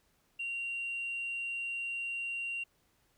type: tone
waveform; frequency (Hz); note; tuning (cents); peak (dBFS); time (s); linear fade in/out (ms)
sine; 2760; F7; -21; -33; 0.39-2.64; 10
effects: tanh soft clip ceiling -31 dBFS + pink hiss -72 dBFS RMS until 3.17 s